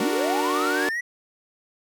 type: chord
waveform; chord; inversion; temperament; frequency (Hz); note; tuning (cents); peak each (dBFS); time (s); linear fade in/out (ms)
sawtooth; D augmented; none; equal; 293.7 / 370 / 466.2; D4 / F#4 / A#4; 0 / 0 / 0; -23 / -23 / -25; 0-0.89; 2
type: linear sweep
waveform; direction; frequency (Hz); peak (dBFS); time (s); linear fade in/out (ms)
triangle; up; 174.61 to 1975.5; -23; 0-1.01; 10
effects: none